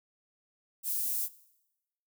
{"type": "high-pass noise", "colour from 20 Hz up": "white", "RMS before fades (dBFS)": -32, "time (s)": [0.83, 1.29], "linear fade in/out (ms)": 50, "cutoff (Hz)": 11000, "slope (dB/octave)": 12, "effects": ["noise-tail reverb RT60 0.9 s tail -19 dB re dry"]}